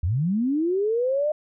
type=linear sweep; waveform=sine; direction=up; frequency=73.42 to 617 Hz; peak=-20 dBFS; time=0.03-1.32 s; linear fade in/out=5 ms; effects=none